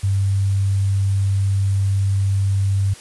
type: tone with sample-and-hold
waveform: sine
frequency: 98 Hz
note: G2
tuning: in tune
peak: -15 dBFS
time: 0.03-2.94 s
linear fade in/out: 10 ms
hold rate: 8820 Hz
effects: white hiss -41 dBFS RMS until 3 s + resampled to 24000 Hz